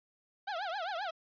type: tone with vibrato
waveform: 30% pulse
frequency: 740 Hz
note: F#5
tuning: in tune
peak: -32 dBFS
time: 0.47-1.11 s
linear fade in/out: 10 ms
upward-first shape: triangle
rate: 7.6 Hz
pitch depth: 270 cents each way
effects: resampled to 11025 Hz